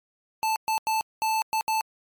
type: tone bursts at uneven times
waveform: square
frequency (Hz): 879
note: A5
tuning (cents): -2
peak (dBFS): -23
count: 6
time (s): 0.43-0.56 / 0.68-0.78 / 0.87-1.01 / 1.22-1.42 / 1.53-1.61 / 1.68-1.81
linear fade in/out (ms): 0
effects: MP3 96 kbps